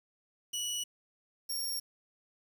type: tone pair in turn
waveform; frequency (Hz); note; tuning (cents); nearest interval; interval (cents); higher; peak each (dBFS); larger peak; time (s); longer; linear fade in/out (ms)
20% pulse; 2938 / 5546; F#7 / F8; -13 / -13; major seventh; 1100; second; -28; neither; 0.53-0.84 / 1.49-1.8; neither; 10
effects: 9-bit